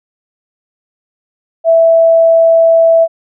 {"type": "tone", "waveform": "sine", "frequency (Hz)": 659.3, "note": "E5", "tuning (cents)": 0, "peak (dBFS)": -4, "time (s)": [1.64, 3.08], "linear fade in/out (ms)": 50, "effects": []}